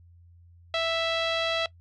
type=tone with low-pass filter; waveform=sawtooth; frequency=659.3 Hz; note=E5; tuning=in tune; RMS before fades=-27 dBFS; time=0.74-1.66 s; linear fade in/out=2 ms; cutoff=3600 Hz; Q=3.8; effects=noise-tail reverb RT60 0.1 s tail -20 dB re dry + added 86 Hz sine -51 dBFS peak until 1.8 s